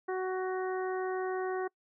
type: harmonic tone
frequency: 372.8 Hz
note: F#4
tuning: 13 cents sharp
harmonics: 1 / 2 / 3 / 4 / 5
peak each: -32 / -38 / -42 / -44 / -46 dBFS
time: 0.08-1.68 s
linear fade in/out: 10 ms
effects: noise-tail reverb RT60 0.1 s tail -25 dB re dry